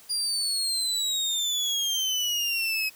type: exponential sweep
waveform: 30% pulse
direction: down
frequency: 4829 to 2539 Hz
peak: -22 dBFS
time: 0.09-2.9 s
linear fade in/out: 20 ms
effects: white hiss -52 dBFS RMS until 2.95 s